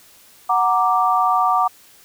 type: chord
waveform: sine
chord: Gb augmented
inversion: none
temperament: equal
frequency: 740 / 932.3 / 1174.7 Hz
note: Gb5 / Bb5 / D6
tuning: 0 / 0 / 0 cents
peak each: -18 / -21 / -17 dBFS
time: 0.49-1.68 s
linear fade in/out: 10 ms
effects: white hiss -49 dBFS RMS until 2.04 s